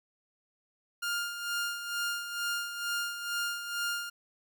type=tone with tremolo; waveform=sawtooth; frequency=1407 Hz; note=F6; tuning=12 cents sharp; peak=-26 dBFS; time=1.02-4.1 s; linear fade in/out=10 ms; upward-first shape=sine; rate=2.2 Hz; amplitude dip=60%; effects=none